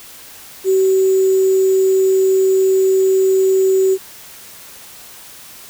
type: tone with sample-and-hold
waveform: sine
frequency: 380.6 Hz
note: F#4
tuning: 49 cents sharp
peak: -10 dBFS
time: 0.64-3.98 s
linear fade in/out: 50 ms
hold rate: 7350 Hz
effects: white hiss -38 dBFS RMS until 5.69 s